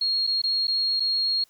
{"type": "tone with dropouts", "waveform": "sine", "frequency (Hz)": 4277, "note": "C8", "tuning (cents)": 37, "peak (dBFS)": -21, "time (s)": [0.01, 1.44], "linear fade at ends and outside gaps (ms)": 5, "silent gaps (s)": [[0.268, 0.273], [0.418, 0.437], [0.671, 0.679], [0.998, 1.003]], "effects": ["white hiss -62 dBFS RMS until 1.49 s"]}